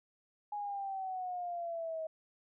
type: exponential sweep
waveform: sine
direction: down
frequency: 834 to 633 Hz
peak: -36 dBFS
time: 0.52-2.07 s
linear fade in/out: 5 ms
effects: none